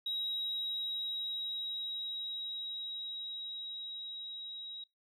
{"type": "tone with level ramp", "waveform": "sine", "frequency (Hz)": 3828, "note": "A#7", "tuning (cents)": 45, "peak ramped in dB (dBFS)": [-32, -42], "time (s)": [0.06, 4.84], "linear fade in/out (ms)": 5, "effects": ["noise-tail reverb RT60 0.2 s tail -22 dB re dry", "tanh soft clip ceiling -29 dBFS"]}